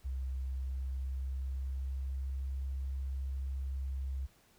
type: tone with pitch glide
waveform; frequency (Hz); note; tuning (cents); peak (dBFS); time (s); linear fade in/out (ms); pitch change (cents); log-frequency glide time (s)
sine; 65.41 to 66.98; C2 to C2; 0 to +41; -34; 0.04-4.27; 20; +41; 0.32-2.63
effects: pink hiss -66 dBFS RMS until 4.58 s